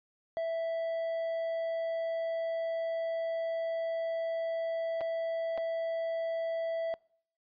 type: tone with dropouts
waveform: triangle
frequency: 659.3 Hz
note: E5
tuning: in tune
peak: -28 dBFS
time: 0.37-6.94 s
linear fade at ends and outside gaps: 0 ms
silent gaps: 5.008-5.013 / 5.576-5.58 s
effects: noise-tail reverb RT60 0.6 s tail -26 dB re dry + resampled to 11025 Hz